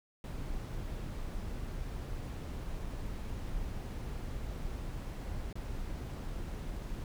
brown noise with dropouts, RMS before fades -39 dBFS, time 0.24-7.04 s, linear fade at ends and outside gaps 1 ms, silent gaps 5.528-5.555 s, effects none

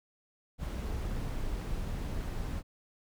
brown noise, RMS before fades -35 dBFS, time 0.58-2.63 s, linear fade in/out 50 ms, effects none

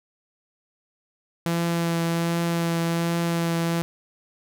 sawtooth tone with vibrato, 168.4 Hz, E3, 37 cents sharp, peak -18 dBFS, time 1.46-3.82 s, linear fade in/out 0 ms, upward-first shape triangle, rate 1.3 Hz, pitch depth 15 cents each way, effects none

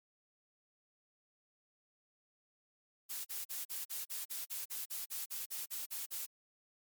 blue noise bursts, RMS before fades -41 dBFS, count 16, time 3.09-6.265 s, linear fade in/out 20 ms, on 160 ms, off 41 ms, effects MP3 96 kbps

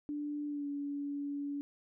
sine tone with pitch glide, 293.7 to 285.3 Hz, D4 to C#4, 0 to +50 cents, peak -35 dBFS, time 0.09-1.61 s, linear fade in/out 0 ms, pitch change -50 cents, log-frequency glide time 0.47-0.67 s, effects none

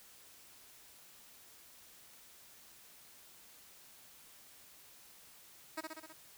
10% pulse tone with echo, 316.8 Hz, D#4, 31 cents sharp, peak -29 dBFS, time 5.77-5.81 s, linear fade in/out 10 ms, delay 64 ms, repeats 5, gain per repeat -3 dB, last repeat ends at 6.13 s, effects white hiss -59 dBFS RMS until 6.37 s

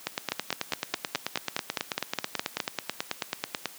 two click trains, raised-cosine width 0.2 ms, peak -10 / -9 dBFS, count 34 / 12, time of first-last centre 0.07-3.657 / 0.32-2.602 s, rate 9.2 / 4.82 Hz, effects white hiss -48 dBFS RMS until 3.78 s + high-pass 150 Hz 12 dB/octave

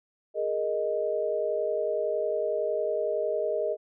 sine chord, Ab suspended second, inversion none, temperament equal, 415.3 / 466.2 / 622.3 Hz, Ab4 / Bb4 / Eb5, 0 / 0 / 0 cents, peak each -31 / -31 / -28 dBFS, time 0.34-3.77 s, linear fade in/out 50 ms, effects none

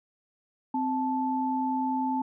sine tone pair together, 260.1 / 875 Hz, C4 / A5, -10 / -10 cents, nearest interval octave + major sixth, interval 2100 cents, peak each -28 dBFS, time 0.74-2.22 s, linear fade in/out 5 ms, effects none

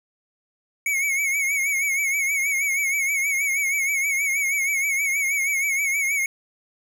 square tone with vibrato, 2217 Hz, C#7, in tune, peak -21 dBFS, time 0.86-6.26 s, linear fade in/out 2 ms, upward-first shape triangle, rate 6.3 Hz, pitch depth 86 cents each way, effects none

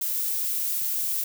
violet noise, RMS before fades -27 dBFS, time 0.01-1.24 s, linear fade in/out 5 ms, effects none

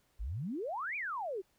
sine exponential two-way sweep, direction up then down, 45.02 to 2489 to 351.7 Hz, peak -35 dBFS, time 0.19-1.42 s, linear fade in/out 20 ms, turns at 0.96 s, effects pink hiss -73 dBFS RMS until 1.58 s

